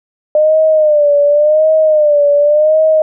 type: tone with vibrato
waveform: sine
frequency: 603 Hz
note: D5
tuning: 46 cents sharp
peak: -6 dBFS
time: 0.35-3.02 s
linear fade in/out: 2 ms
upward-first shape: sine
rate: 0.9 Hz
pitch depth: 79 cents each way
effects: none